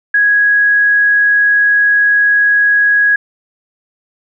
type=tone; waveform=sine; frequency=1661.2 Hz; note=G#6; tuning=in tune; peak=-7 dBFS; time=0.14-3.16 s; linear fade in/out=5 ms; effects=none